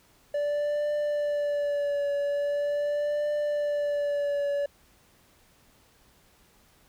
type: tone with vibrato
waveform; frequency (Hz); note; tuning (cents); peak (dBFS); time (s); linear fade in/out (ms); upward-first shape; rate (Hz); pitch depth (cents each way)
triangle; 581; D5; -19; -23; 0.34-4.66; 5; triangle; 0.42; 34
effects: pink hiss -61 dBFS RMS until 6.88 s